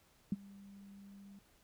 sine tone with ADSR envelope, 198.6 Hz, G3, 23 cents sharp, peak -28 dBFS, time 0.32-1.39 s, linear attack 3 ms, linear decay 28 ms, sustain -24 dB, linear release 4 ms, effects pink hiss -69 dBFS RMS until 1.63 s

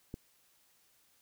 click, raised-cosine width 3 ms, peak -27 dBFS, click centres 0.141 s, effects white hiss -69 dBFS RMS until 1.21 s

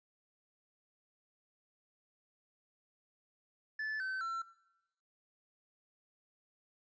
triangle tone with pitch steps, 1741 / 1533.2 / 1350.3 Hz, A6 / G6 / E6, -19 / -39 / +41 cents, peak -34 dBFS, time 3.79-4.42 s, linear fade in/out 5 ms, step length 210 ms, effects noise-tail reverb RT60 0.9 s tail -19 dB re dry + resampled to 16000 Hz

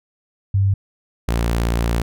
sine / sawtooth tone pair in turn, 98 / 57.74 Hz, G2 / A#1, 0 / -16 cents, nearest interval major sixth, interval 916 cents, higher first, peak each -13 dBFS, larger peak neither, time 0.54-0.74 / 1.28-2.02 s, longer second, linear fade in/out 5 ms, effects none

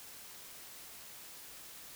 silence, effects white hiss -51 dBFS RMS until 1.95 s

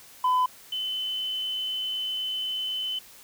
sine tone pair in turn, 1007 / 3036 Hz, B5 / F#7, +33 / +44 cents, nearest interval octave + perfect fifth, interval 1911 cents, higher second, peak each -17 / -27 dBFS, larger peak first, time 0.24-0.46 / 0.72-2.99 s, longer second, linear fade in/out 5 ms, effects tanh soft clip ceiling -19 dBFS + white hiss -50 dBFS RMS until 3.23 s

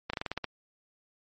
slowing click train, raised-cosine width 0.3 ms, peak -16 dBFS, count 8, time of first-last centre 0.1-0.443 s, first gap 34 ms, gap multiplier 1.12, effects MP3 32 kbps

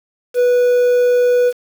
triangle tone with quantisation, 491.2 Hz, B4, 9 cents flat, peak -8 dBFS, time 0.34-1.53 s, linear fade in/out 50 ms, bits 6, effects none

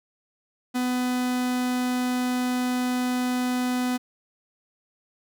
45% pulse tone, 250 Hz, B3, 21 cents sharp, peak -23 dBFS, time 0.74-3.98 s, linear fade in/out 20 ms, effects none

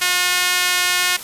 sawtooth tone with high-pass filter, 359.7 Hz, F#4, 49 cents flat, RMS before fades -18 dBFS, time 0.01-1.17 s, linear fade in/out 10 ms, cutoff 1900 Hz, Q 0.95, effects white hiss -33 dBFS RMS until 1.23 s + resampled to 32000 Hz

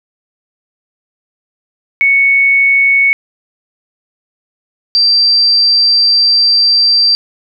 sine tone pair in turn, 2217 / 4698 Hz, C#7 / D8, 0 / 0 cents, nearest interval octave + minor second, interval 1300 cents, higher second, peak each -6 dBFS, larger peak neither, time 2.01-3.13 / 4.95-7.15 s, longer second, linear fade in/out 0 ms, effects none

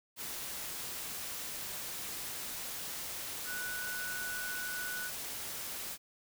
sine tone in noise, 1480 Hz, F#6, in tune, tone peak -38 dBFS, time 3.45-5.11 s, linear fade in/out 50 ms, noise white, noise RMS -41 dBFS, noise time 0.16-5.98 s, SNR 0 dB, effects none

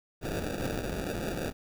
blue noise with sample-and-hold, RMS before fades -33 dBFS, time 0.21-1.53 s, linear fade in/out 50 ms, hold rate 1050 Hz, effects none

